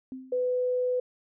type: tone with exponential decay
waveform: sine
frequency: 260 Hz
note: C4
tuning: 11 cents flat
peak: -33 dBFS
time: 0.12-0.58 s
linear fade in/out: 1 ms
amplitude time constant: 100 ms
type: tone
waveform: sine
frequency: 500 Hz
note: B4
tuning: 21 cents sharp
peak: -24 dBFS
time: 0.32-1 s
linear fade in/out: 5 ms
effects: none